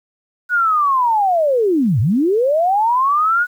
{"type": "linear two-way sweep", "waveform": "sine", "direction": "down then up", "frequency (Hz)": [1480, 95.3, 1480], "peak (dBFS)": -12, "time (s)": [0.49, 3.47], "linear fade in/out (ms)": 50, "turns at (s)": 2, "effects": ["8-bit"]}